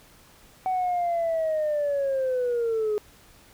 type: linear sweep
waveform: sine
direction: down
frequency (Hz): 753 to 415.3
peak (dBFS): -21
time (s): 0.66-2.98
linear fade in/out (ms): 0
effects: tanh soft clip ceiling -20 dBFS + pink hiss -54 dBFS RMS until 3.53 s